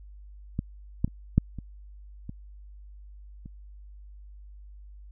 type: clicks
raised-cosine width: 5 ms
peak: -15 / -11 / -29 / -6 / -24 / -23 / -29 dBFS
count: 7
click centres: 0.591 / 1.045 / 1.078 / 1.38 / 1.587 / 2.294 / 3.459 s
effects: added 50 Hz sine -44 dBFS peak until 5.11 s